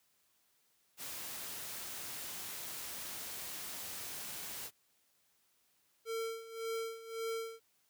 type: noise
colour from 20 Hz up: white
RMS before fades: -44 dBFS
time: 0.97-4.71 s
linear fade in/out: 50 ms
type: tone with tremolo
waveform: square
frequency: 452.8 Hz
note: A4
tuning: 50 cents sharp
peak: -36 dBFS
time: 6.05-7.6 s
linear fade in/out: 50 ms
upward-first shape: sine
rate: 1.8 Hz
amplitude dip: 80%
effects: white hiss -74 dBFS RMS until 7.89 s + high-pass 60 Hz 12 dB/octave